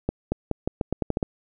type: accelerating click train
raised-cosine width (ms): 2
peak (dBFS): -10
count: 10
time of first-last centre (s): 0.09-1.228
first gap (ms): 230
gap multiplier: 0.84
effects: none